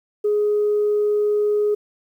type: tone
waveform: sine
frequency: 417.4 Hz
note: G#4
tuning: 9 cents sharp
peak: -15 dBFS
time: 0.24-1.75 s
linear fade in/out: 10 ms
effects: tanh soft clip ceiling -12 dBFS + 9-bit